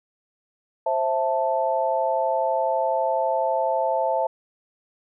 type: chord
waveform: sine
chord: A minor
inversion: first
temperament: just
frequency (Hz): 528 / 660 / 880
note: C5 / E5 / A5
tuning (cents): +16 / +2 / 0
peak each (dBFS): -25 / -24 / -24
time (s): 0.86-4.27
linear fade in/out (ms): 5
effects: none